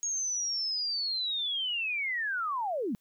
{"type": "linear sweep", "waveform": "sine", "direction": "down", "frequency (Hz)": [6620, 183.5], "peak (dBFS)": -29, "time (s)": [0.03, 2.95], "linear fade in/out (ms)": 0, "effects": ["white hiss -74 dBFS RMS until 3 s"]}